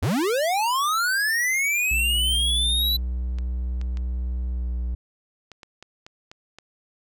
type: linear sweep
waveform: square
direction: up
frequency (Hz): 67.3 to 3994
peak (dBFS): -21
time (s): 0.02-2.97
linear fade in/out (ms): 10
type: tone with pitch glide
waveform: triangle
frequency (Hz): 61.74 to 60.61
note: B1 to B1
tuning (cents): 0 to -32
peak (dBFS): -22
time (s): 1.91-4.95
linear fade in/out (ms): 5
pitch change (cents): -32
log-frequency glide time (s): 4.51-4.69
type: clicks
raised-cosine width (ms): 0.2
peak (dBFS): -25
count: 9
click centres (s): 3.386 / 3.814 / 3.972 / 5.517 / 5.632 / 5.826 / 6.065 / 6.315 / 6.586
effects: none